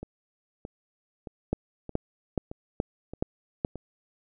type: two click trains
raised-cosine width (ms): 2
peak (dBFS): -24 / -12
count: 7 / 6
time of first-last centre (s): 0.03-3.757 / 1.53-3.649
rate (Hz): 1.61 / 2.36
effects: none